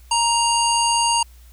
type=harmonic tone; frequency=935 Hz; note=A#5; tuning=5 cents sharp; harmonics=1 / 3 / 5 / 7 / 9 / 10; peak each=-18 / -23 / -25 / -26 / -28 / -28 dBFS; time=0.11-1.23 s; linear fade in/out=5 ms; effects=added 60 Hz sine -43 dBFS peak until 1.52 s + white hiss -55 dBFS RMS until 1.52 s